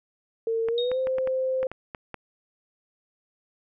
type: tone with pitch glide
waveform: sine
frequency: 453.4 to 520.8 Hz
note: A#4 to C5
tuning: -48 to -8 cents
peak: -23 dBFS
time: 0.47-1.67 s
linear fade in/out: 2 ms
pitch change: +240 cents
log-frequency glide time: 0.67-0.98 s
type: clicks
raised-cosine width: 0.5 ms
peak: -20 dBFS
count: 9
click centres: 0.686 / 0.916 / 1.071 / 1.184 / 1.274 / 1.63 / 1.716 / 1.948 / 2.143 s
type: tone with exponential decay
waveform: sine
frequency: 3729 Hz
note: A#7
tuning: in tune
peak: -26 dBFS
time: 0.78-1.07 s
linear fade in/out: 1 ms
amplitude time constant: 63 ms
effects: none